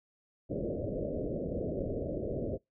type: low-pass noise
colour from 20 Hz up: white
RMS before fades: -35 dBFS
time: 0.49-2.58 s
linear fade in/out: 20 ms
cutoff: 620 Hz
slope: 96 dB/octave
effects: noise-tail reverb RT60 0.2 s tail -26 dB re dry